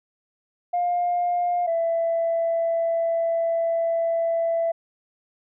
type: tone pair in turn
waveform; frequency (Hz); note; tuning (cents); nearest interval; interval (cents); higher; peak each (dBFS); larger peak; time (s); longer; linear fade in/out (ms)
sine; 706 / 666.4; F5 / E5; +19 / +19; minor second; 100; first; -19; neither; 0.73-1.67 / 1.67-4.72; second; 10
effects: tanh soft clip ceiling -16 dBFS